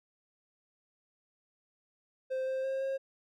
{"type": "tone with pitch steps", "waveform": "triangle", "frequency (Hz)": [522, 526, 534, 538], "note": ["C5", "C5", "C5", "C5"], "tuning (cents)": [-4, 9, 35, 48], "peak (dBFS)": -29, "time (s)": [2.3, 2.98], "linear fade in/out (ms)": 20, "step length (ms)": 170, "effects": []}